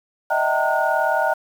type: tone cluster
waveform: sine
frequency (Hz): 614 / 653 / 771 / 916 / 1448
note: D#5 / E5 / G5 / A#5 / F#6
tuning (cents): -23 / -17 / -29 / -31 / -38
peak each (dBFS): -23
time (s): 0.3-1.34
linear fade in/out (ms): 10
effects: tanh soft clip ceiling -5 dBFS + 7-bit